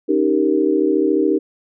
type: chord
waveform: sine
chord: Eb dominant seventh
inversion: third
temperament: equal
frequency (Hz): 277.2 / 311.1 / 392 / 466.2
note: Db4 / Eb4 / G4 / Bb4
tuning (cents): 0 / 0 / 0 / 0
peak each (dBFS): -22 / -17 / -18 / -21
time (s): 0.08-1.39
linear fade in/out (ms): 20
effects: none